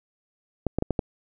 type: clicks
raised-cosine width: 2 ms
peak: -10 dBFS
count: 5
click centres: 0.667 / 0.786 / 0.824 / 0.907 / 0.992 s
effects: none

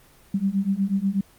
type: beating tone pair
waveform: sine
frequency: 191.5 / 199.7 Hz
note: G3 / G3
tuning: -40 / +32 cents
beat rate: 8.2 Hz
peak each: -24 / -23 dBFS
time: 0.34-1.21 s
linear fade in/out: 5 ms
effects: pink hiss -54 dBFS RMS until 1.38 s + Opus 24 kbps

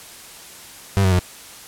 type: tone with pitch steps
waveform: 35% pulse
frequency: 98 / 93.9 / 89.97 Hz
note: G2 / F#2 / F#2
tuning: 0 / +26 / -48 cents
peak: -12 dBFS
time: 0.97-1.192 s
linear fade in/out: 0 ms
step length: 74 ms
effects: white hiss -40 dBFS RMS until 1.67 s + low-pass 12000 Hz 12 dB/octave

